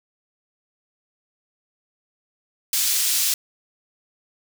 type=high-pass noise; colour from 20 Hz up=pink; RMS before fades=-21 dBFS; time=2.73-3.34 s; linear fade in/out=2 ms; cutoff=4400 Hz; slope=12 dB/octave; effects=none